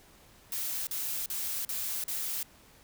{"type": "noise bursts", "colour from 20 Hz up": "blue", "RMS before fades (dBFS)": -34, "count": 5, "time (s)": [0.52, 2.43], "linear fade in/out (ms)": 2, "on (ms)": 350, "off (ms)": 40, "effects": ["pink hiss -58 dBFS RMS until 2.83 s"]}